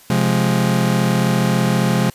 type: chord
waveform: 40% pulse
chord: F minor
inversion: second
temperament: just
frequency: 130.96 / 174.61 / 209.5 Hz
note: C3 / F3 / Ab3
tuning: +2 / 0 / +15 cents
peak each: -18 dBFS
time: 0.1-2.1 s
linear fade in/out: 2 ms
effects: white hiss -46 dBFS RMS until 2.14 s + resampled to 32000 Hz